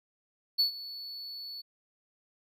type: tone with ADSR envelope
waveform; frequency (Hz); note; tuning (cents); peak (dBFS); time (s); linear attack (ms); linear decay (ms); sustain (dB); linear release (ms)
triangle; 4435; C#8; 0; -20; 0.58-1.62; 19; 110; -18; 17
effects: none